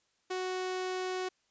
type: tone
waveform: sawtooth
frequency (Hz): 370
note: F#4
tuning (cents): 0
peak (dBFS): -29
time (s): 0.3-1.29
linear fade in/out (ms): 10
effects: white hiss -74 dBFS RMS until 1.5 s + resampled to 16000 Hz